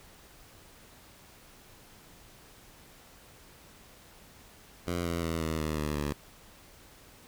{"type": "tone with pitch steps", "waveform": "10% pulse", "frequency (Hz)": [87.31, 84.73, 82.22, 79.79, 77.43, 75.13, 72.91], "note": ["F2", "E2", "E2", "D#2", "D#2", "D2", "D2"], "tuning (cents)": [0, 48, -4, 44, -8, 40, -12], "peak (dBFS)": -22, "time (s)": [4.87, 6.13], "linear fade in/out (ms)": 5, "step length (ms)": 180, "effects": ["pink hiss -55 dBFS RMS until 7.27 s"]}